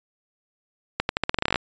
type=accelerating click train; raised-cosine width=0.3 ms; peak=-5 dBFS; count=14; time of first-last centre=1-1.559 s; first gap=91 ms; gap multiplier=0.86; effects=resampled to 16000 Hz